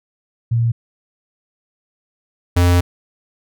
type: tone pair in turn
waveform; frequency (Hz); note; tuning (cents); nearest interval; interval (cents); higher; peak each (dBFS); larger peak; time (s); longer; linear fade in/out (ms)
sine / square; 116.54 / 88.12; A#2 / F2; 0 / +16; perfect fourth; 484; first; -13 / -11; second; 0.51-0.72 / 2.56-2.81; second; 10
effects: none